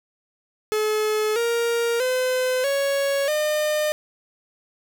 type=tone with pitch steps; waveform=45% pulse; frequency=428.9 / 467.7 / 510.1 / 556.2 / 606.6 Hz; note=A4 / A#4 / C5 / C#5 / D#5; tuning=-44 / +6 / -44 / +6 / -44 cents; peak=-20 dBFS; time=0.72-3.92 s; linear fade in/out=0 ms; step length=640 ms; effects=none